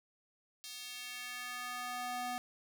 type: tone with high-pass filter sweep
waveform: square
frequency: 246.9 Hz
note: B3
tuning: in tune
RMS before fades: -42 dBFS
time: 0.64-2.38 s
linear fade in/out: 0 ms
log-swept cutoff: 4100 to 550 Hz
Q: 1.4
effects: none